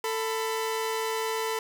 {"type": "tone pair together", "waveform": "sawtooth", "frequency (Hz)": [444.4, 997.6], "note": ["A4", "B5"], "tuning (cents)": [17, 17], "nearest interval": "octave + major second", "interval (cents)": 1400, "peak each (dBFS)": [-25, -29], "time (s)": [0.04, 1.59], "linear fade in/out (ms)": 2, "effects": []}